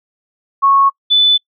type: tone pair in turn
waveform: sine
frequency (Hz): 1101 / 3495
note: C#6 / A7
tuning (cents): -12 / -12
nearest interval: octave + minor sixth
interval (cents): 2000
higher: second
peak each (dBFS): -7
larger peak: neither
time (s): 0.62-0.9 / 1.1-1.38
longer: neither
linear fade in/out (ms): 20
effects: noise-tail reverb RT60 0.1 s tail -26 dB re dry